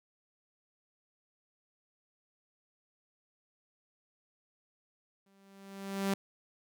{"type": "tone with exponential growth", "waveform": "sawtooth", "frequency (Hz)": 196, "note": "G3", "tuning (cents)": 0, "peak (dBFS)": -24, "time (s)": [5.26, 6.14], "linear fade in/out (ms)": 5, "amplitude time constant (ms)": 190, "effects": []}